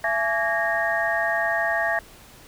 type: tone cluster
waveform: sine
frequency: 672 / 847 / 1145 / 1642 / 1854 Hz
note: E5 / G#5 / D6 / G#6 / A#6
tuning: +33 / +34 / -44 / -20 / -10 cents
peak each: -25 / -30 / -33 / -27 / -25 dBFS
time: 0.04-1.99 s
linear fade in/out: 2 ms
effects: pink hiss -48 dBFS RMS until 2.47 s